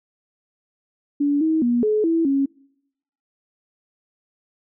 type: tone with pitch steps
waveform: sine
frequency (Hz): 287.2 / 318 / 240.2 / 427.1 / 329.5 / 275.1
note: D4 / D#4 / B3 / G#4 / E4 / C#4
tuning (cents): -39 / +38 / -48 / +48 / -1 / -13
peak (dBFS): -16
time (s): 1.2-2.46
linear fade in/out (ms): 10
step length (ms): 210
effects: noise-tail reverb RT60 0.8 s tail -26 dB re dry